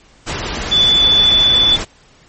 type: tone in noise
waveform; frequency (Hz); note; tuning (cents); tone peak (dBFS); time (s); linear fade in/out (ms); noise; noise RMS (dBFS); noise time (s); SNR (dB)
sine; 3476; A7; -22; -8; 0.71-1.77; 20; pink; -22; 0.26-1.85; +11
effects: pink hiss -48 dBFS RMS until 2.28 s + MP3 32 kbps